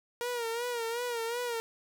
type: tone with vibrato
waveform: sawtooth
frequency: 472.1 Hz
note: A#4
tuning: 22 cents sharp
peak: -28 dBFS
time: 0.21-1.6 s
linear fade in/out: 0 ms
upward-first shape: sine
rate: 2.7 Hz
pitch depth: 70 cents each way
effects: none